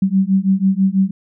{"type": "beating tone pair", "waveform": "sine", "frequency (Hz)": [189.2, 195.3], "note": ["F#3", "G3"], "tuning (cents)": [39, -6], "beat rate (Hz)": 6.1, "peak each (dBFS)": -15, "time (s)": [0.02, 1.11], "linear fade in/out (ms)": 5, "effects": []}